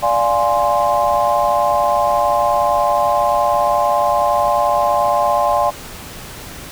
sine chord, D half-diminished seventh, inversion none, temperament equal, 587.3 / 698.5 / 830.6 / 1046.5 Hz, D5 / F5 / Ab5 / C6, 0 / 0 / 0 / 0 cents, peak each -18 dBFS, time 0.02-5.71 s, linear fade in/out 20 ms, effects pink hiss -33 dBFS RMS until 6.71 s

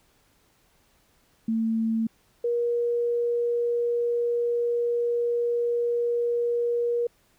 sine tone pair in turn, 224.4 / 475.5 Hz, A3 / A#4, +34 / +34 cents, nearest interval octave + minor second, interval 1300 cents, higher second, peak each -22 dBFS, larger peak neither, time 1.48-2.07 / 2.44-7.07 s, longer second, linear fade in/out 5 ms, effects pink hiss -64 dBFS RMS until 7.38 s

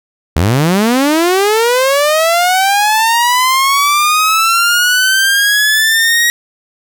sawtooth linear sweep, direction up, 71.4 to 1902 Hz, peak -5 dBFS, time 0.36-6.3 s, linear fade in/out 0 ms, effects none

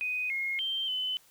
sine tone with pitch steps, 2498 / 2151 / 3141 / 3027 Hz, D#7 / C7 / G7 / F#7, +6 / +47 / +3 / +39 cents, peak -29 dBFS, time 0.01-1.17 s, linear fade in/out 0 ms, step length 290 ms, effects white hiss -61 dBFS RMS until 1.3 s

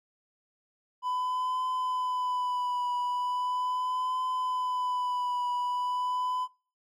triangle tone with vibrato, 999 Hz, B5, 20 cents sharp, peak -26 dBFS, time 1.02-6.48 s, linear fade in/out 50 ms, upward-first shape triangle, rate 0.39 Hz, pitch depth 32 cents each way, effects noise-tail reverb RT60 0.4 s tail -25 dB re dry

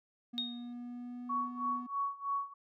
triangle tone with pitch glide, 240.1 to 246.4 Hz, B3 to B3, -49 to -4 cents, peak -39 dBFS, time 0.33-1.87 s, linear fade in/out 10 ms, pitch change +45 cents, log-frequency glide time 0.51-1.39 s
sine tone with exponential decay, 3721 Hz, A#7, 4 cents flat, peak -30 dBFS, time 0.38-0.73 s, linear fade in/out 0 ms, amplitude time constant 74 ms
sine tone with tremolo, 1118 Hz, C#6, 14 cents sharp, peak -30 dBFS, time 1.29-2.54 s, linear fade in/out 10 ms, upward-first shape sine, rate 3.1 Hz, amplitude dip 90%
effects none

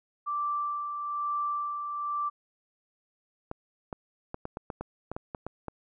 sine tone with tremolo, 1172 Hz, D6, 4 cents flat, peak -27 dBFS, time 0.26-2.3 s, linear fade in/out 20 ms, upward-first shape sine, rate 1.1 Hz, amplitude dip 45%
clicks, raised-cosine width 1 ms, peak -21 dBFS, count 12, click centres 3.514 / 3.928 / 4.344 / 4.454 / 4.571 / 4.702 / 4.81 / 5.116 / 5.165 / 5.348 / 5.466 / 5.683 s
effects none

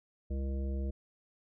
harmonic tone, 67.4 Hz, C#2, 48 cents flat, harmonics 1 / 3 / 5 / 7 / 9, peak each -32 / -42 / -46 / -49 / -51 dBFS, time 0.3-0.91 s, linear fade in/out 10 ms, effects none

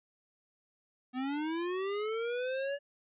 square linear sweep, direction up, 248.2 to 573 Hz, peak -33 dBFS, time 1.13-2.79 s, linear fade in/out 50 ms, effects resampled to 8000 Hz

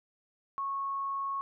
sine tone, 1100 Hz, C#6, 14 cents flat, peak -31 dBFS, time 0.58-1.41 s, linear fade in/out 0 ms, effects none

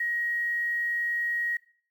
sine tone with quantisation, 1891 Hz, A#6, 24 cents sharp, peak -26 dBFS, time 0-1.57 s, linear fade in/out 5 ms, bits 9, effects noise-tail reverb RT60 0.5 s tail -21 dB re dry

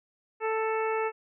harmonic tone, 441.4 Hz, A4, 5 cents sharp, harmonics 1 / 2 / 3 / 4 / 5 / 6, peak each -28 / -32 / -35 / -40 / -39 / -41 dBFS, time 0.4-1.12 s, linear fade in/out 50 ms, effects none

